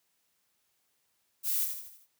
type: noise with echo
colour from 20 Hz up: violet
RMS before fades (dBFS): -30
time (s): 1.43-1.68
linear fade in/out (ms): 50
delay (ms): 79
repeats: 5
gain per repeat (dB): -6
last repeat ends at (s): 2.075
effects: white hiss -75 dBFS RMS until 2.19 s + high-pass 60 Hz 12 dB/octave